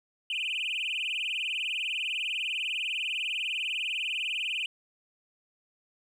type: tone with vibrato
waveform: sine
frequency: 2727 Hz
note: F7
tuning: 42 cents flat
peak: -27 dBFS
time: 0.3-4.66 s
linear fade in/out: 2 ms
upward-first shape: sine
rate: 20 Hz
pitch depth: 230 cents each way
effects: tanh soft clip ceiling -27 dBFS + 10-bit